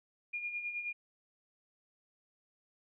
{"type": "tone with tremolo", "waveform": "sine", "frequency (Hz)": 2422, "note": "D#7", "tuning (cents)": -47, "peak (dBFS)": -34, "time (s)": [0.33, 0.93], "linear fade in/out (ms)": 10, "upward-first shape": "sine", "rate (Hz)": 9.5, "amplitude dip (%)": 55, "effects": []}